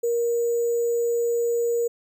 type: tone with sample-and-hold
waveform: sine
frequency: 470 Hz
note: A#4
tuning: 14 cents sharp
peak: -20 dBFS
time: 0.03-1.88 s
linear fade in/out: 10 ms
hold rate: 7350 Hz
effects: none